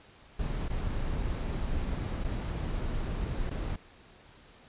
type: noise with dropouts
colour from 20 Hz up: brown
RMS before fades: -32 dBFS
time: 0.39-3.76 s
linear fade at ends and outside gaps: 5 ms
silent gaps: 0.683-0.699 / 2.24-2.245 / 3.496-3.51 s
effects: pink hiss -56 dBFS RMS until 4.68 s + resampled to 8000 Hz